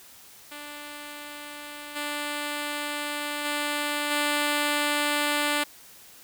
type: tone with level steps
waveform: 5% pulse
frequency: 293.7 Hz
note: D4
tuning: in tune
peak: -27 / -18 / -15 / -12 dBFS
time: 0.51-5.64 s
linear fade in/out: 10 ms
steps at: 1.95 / 3.44 / 4.1 s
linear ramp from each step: 20 ms
effects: white hiss -50 dBFS RMS until 6.23 s